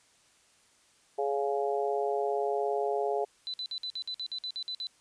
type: harmonic tone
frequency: 139.8 Hz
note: C#3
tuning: 15 cents sharp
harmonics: 3 / 4 / 5 / 6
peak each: -30 / -35 / -32 / -37 dBFS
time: 1.18-3.25 s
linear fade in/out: 10 ms
type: tone bursts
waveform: sine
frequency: 4004 Hz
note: B7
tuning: 23 cents sharp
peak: -33 dBFS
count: 12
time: 3.47-4.869 s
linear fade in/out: 0 ms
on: 68 ms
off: 53 ms
effects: white hiss -64 dBFS RMS until 5 s + resampled to 22050 Hz